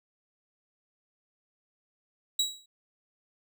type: tone with exponential decay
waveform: 30% pulse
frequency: 3877 Hz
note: B7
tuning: 33 cents flat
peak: -19 dBFS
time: 2.39-2.66 s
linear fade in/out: 5 ms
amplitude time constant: 57 ms
effects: none